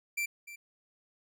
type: tone with echo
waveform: 45% pulse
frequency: 2349 Hz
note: D7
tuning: in tune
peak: -30 dBFS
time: 0.17-0.26 s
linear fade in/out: 10 ms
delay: 300 ms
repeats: 1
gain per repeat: -14 dB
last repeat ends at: 0.56 s
effects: none